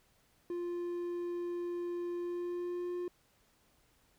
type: tone with pitch glide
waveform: triangle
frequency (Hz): 349.2 to 354.5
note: F4 to F4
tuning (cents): 0 to +26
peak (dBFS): -33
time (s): 0.5-3.08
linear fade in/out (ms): 2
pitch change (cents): +26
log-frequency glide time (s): 2.17-2.96
effects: pink hiss -70 dBFS RMS until 4.18 s